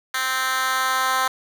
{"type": "tone with high-pass filter sweep", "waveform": "10% pulse", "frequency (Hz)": 260.6, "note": "C4", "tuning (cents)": -7, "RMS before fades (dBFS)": -22, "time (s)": [0.14, 1.28], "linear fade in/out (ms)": 5, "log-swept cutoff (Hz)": [1700, 1000], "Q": 1.5, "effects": []}